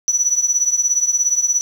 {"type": "tone with tremolo", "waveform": "sine", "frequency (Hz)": 5920, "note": "F#8", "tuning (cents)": 0, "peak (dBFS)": -9, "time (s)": [0.08, 1.61], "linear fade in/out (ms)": 0, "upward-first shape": "triangle", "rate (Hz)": 17, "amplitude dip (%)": 90, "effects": ["tanh soft clip ceiling -9 dBFS", "7-bit"]}